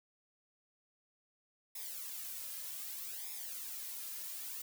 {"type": "noise with flanger", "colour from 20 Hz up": "blue", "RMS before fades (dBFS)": -44, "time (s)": [1.75, 4.62], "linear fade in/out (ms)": 5, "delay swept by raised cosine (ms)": [0.67, 2.67], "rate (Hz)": 0.64, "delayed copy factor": -0.8, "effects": []}